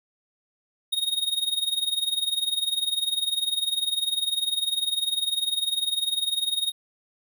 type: tone with tremolo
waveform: square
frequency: 3729 Hz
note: A#7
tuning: in tune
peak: -21 dBFS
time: 0.92-6.72 s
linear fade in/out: 10 ms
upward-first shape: sine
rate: 20 Hz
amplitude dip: 80%
effects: none